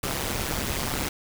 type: noise with amplitude modulation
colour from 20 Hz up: pink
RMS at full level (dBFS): -25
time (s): 0.03-1.09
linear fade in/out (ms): 5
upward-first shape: sine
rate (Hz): 140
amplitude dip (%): 85
effects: none